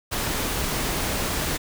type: noise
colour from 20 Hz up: pink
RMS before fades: -26 dBFS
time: 0.11-1.58 s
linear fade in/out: 20 ms
effects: none